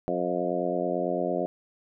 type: harmonic tone with a mistuned harmonic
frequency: 89 Hz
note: F2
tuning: 33 cents sharp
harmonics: 2 / 3 / 4 / 5 / 6 / 7 / 8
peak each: -35 / -34 / -32 / -34 / -32 / -31 / -34 dBFS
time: 0.08-1.46 s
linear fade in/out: 0 ms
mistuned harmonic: 8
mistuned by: -17 cents
effects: none